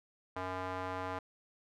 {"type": "tone with band-pass filter", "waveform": "square", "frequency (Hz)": 92.5, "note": "F#2", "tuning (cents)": 0, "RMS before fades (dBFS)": -39, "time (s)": [0.36, 1.19], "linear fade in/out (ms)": 5, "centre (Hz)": 1000, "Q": 1.4, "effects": []}